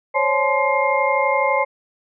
sine tone cluster, 533 / 565 / 858 / 1039 / 2122 Hz, C5 / C#5 / A5 / C6 / C7, +32 / +33 / -44 / -12 / +24 cents, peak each -22 dBFS, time 0.14-1.65 s, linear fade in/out 20 ms, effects none

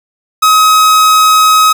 45% pulse tone, 1270 Hz, D#6, 35 cents sharp, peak -4 dBFS, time 0.42-1.73 s, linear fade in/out 10 ms, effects none

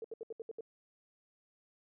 sine tone bursts, 450 Hz, A4, 39 cents sharp, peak -39 dBFS, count 7, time 0.02-0.608 s, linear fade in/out 2 ms, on 24 ms, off 70 ms, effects none

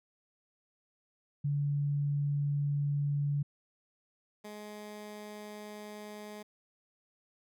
sine / 15% pulse tone pair in turn, 143.8 / 209.9 Hz, D3 / G#3, -36 / +19 cents, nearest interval perfect fifth, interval 655 cents, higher second, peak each -28 / -37 dBFS, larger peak first, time 1.44-3.43 / 4.44-6.43 s, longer neither, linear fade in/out 10 ms, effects none

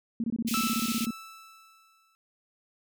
sine tone bursts, 229.4 Hz, A#3, 28 cents flat, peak -26 dBFS, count 15, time 0.2-1.107 s, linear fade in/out 2 ms, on 39 ms, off 23 ms
pink high-pass noise, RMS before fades -35 dBFS, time 0.47-1.06 s, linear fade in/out 10 ms, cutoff 2300 Hz, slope 48 dB/octave
sawtooth tone with exponential decay, 1318.5 Hz, E6, in tune, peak -23 dBFS, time 0.54-2.15 s, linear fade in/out 0 ms, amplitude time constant 350 ms
effects none

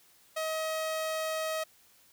sawtooth tone, 634 Hz, D#5, 32 cents sharp, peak -27 dBFS, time 0.36-1.64 s, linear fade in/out 10 ms, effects white hiss -62 dBFS RMS until 2.12 s

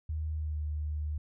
sine tone with pitch glide, 77.78 to 75.52 Hz, D#2 to D2, 0 to +49 cents, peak -31 dBFS, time 0.09-1.18 s, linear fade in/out 5 ms, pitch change -51 cents, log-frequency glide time 0.33-0.61 s, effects none

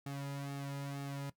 sawtooth tone with flanger, 140 Hz, C#3, 18 cents sharp, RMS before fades -41 dBFS, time 0.06-1.3 s, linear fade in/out 5 ms, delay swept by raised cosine 2 to 2.67 ms, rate 2.1 Hz, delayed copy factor -0.85, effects noise-tail reverb RT60 0.1 s tail -17 dB re dry

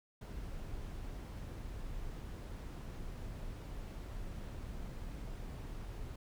brown noise, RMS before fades -44 dBFS, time 0.21-6.16 s, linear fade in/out 5 ms, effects none

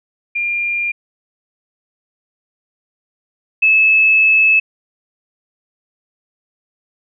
sine tone pair in turn, 2400 / 2603 Hz, D7 / E7, +37 / -22 cents, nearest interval minor second, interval 141 cents, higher second, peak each -16 / -8 dBFS, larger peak second, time 0.35-0.92 / 3.62-4.6 s, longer second, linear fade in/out 10 ms, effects none

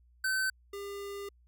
square tone pair in turn, 1533 / 401.4 Hz, G6 / G4, -39 / +41 cents, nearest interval octave + major seventh, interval 2320 cents, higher first, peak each -29 / -39 dBFS, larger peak first, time 0.24-0.5 / 0.73-1.29 s, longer second, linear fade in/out 5 ms, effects added 60 Hz sine -60 dBFS peak until 1.47 s

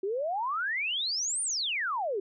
sine exponential two-way sweep, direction up then down, 370 to 9397 to 370 Hz, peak -28 dBFS, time 0.03-2.2 s, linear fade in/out 5 ms, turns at 1.42 s, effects none

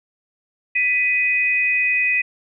sine tone pair together, 1986 / 2504 Hz, B6 / D#7, +9 / +10 cents, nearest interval major third, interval 401 cents, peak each -21 / -17 dBFS, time 0.75-2.22 s, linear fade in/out 10 ms, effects none

